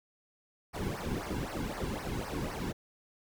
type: noise with flanger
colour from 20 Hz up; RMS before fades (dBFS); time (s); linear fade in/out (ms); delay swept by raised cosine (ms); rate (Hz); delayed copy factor
brown; -36; 0.73-2.73; 20; 0.27 to 1.67; 3.9; -0.9
effects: none